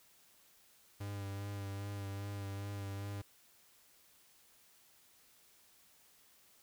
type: tone with vibrato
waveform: 45% pulse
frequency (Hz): 100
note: G2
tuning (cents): +35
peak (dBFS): -40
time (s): 1-3.22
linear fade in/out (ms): 10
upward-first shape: sine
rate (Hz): 2.5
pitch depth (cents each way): 22
effects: white hiss -66 dBFS RMS until 6.62 s